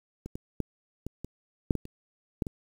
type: clicks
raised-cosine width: 3 ms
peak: -25 / -23 / -16 / -22 / -24 / -9 / -18 / -29 / -14 / -22 dBFS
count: 10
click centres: 0.26 / 0.355 / 0.603 / 1.066 / 1.246 / 1.708 / 1.753 / 1.854 / 2.422 / 2.468 s
effects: 8-bit